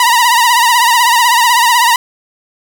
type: tone with vibrato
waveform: sawtooth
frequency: 955 Hz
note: A#5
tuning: 42 cents sharp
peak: -3 dBFS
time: 0-1.96 s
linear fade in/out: 2 ms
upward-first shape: triangle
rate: 16 Hz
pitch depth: 100 cents each way
effects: none